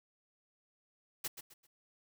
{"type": "noise with echo", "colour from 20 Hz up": "white", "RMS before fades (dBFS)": -37, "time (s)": [1.24, 1.28], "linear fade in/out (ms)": 10, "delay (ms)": 130, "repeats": 3, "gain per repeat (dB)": -10, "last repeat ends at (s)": 1.67, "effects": []}